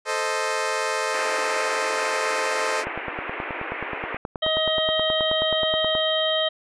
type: chord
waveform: 15% pulse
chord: A diminished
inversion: none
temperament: equal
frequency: 440 / 523.3 / 622.3 Hz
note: A4 / C5 / Eb5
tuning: 0 / 0 / 0 cents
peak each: -21 dBFS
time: 0.05-2.85 s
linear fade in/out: 50 ms
type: band-pass noise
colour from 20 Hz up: white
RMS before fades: -32 dBFS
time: 1.14-4.17 s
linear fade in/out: 2 ms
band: 290 to 2500 Hz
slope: 48 dB/octave
type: click train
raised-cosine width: 1 ms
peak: -15 dBFS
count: 30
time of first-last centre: 2.87-5.952 s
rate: 9.41 Hz
type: harmonic tone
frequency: 631 Hz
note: D#5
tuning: 24 cents sharp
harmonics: 1 / 2 / 3 / 5 / 6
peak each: -23 / -32 / -31 / -24 / -30 dBFS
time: 4.42-6.49 s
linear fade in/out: 10 ms
effects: resampled to 22050 Hz